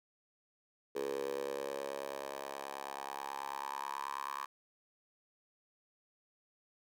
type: tone with high-pass filter sweep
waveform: 10% pulse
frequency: 69.3 Hz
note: C#2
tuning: in tune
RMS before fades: -41 dBFS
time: 0.95-4.46 s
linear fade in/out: 10 ms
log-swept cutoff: 440 to 1100 Hz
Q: 5.3
effects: none